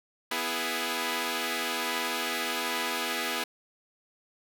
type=chord; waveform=5% pulse; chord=E major; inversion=second; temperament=equal; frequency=246.9 / 329.6 / 415.3 Hz; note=B3 / E4 / G#4; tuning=0 / 0 / 0 cents; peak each=-22 dBFS; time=0.31-3.44 s; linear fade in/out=5 ms; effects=none